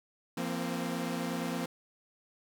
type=chord; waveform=sawtooth; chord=F suspended fourth; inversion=none; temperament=equal with one note detuned; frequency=171.12 / 233.1 / 261.6 Hz; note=F3 / Bb3 / C4; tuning=-35 / 0 / 0 cents; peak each=-33 dBFS; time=0.37-1.66 s; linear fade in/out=5 ms; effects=none